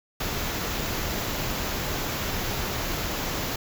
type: band-stop noise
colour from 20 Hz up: pink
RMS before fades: -29 dBFS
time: 0.2-3.56 s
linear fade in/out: 5 ms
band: 7500 to 11000 Hz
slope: 96 dB/octave
effects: none